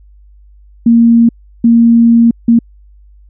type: tone bursts at uneven times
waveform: sine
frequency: 232.5 Hz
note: A#3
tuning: 4 cents flat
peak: -3 dBFS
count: 3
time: 0.86-1.29 / 1.64-2.31 / 2.48-2.59 s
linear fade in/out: 5 ms
effects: added 50 Hz sine -38 dBFS peak until 3.29 s